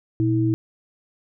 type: tone pair together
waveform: sine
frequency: 119.43 / 323.1 Hz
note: A#2 / E4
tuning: +42 / -35 cents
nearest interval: octave + perfect fourth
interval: 1723 cents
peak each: -20 dBFS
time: 0.2-0.54 s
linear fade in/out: 0 ms
effects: none